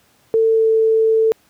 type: tone with pitch glide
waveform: sine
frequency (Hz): 447.8 to 444.2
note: A4 to A4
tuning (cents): +30 to +16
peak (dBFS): -11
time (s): 0.34-1.32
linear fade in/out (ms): 0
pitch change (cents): -14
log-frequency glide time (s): 0.48-0.69
effects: pink hiss -56 dBFS RMS until 1.49 s + high-pass 100 Hz 12 dB/octave